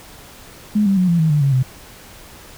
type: tone with pitch steps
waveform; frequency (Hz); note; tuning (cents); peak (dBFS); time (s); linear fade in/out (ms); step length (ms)
sine; 210 / 195.94 / 182.82 / 170.57 / 159.15 / 148.49 / 138.55 / 129.27; G#3 / G3 / F#3 / F3 / D#3 / D3 / C#3 / C3; +19 / -1 / -20 / -41 / +39 / +19 / -1 / -21; -12; 0.75-1.63; 10; 110
effects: pink hiss -41 dBFS RMS until 2.57 s